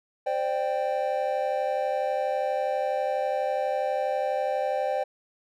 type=chord; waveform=triangle; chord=C suspended second; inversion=none; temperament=equal with one note detuned; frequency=523.3 / 595.5 / 784 Hz; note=C5 / D5 / G5; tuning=0 / +24 / 0 cents; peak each=-27 dBFS; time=0.26-5.04 s; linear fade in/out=10 ms; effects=none